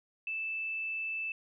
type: tone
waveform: sine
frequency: 2637 Hz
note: E7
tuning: in tune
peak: -33 dBFS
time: 0.27-1.32 s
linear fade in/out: 2 ms
effects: none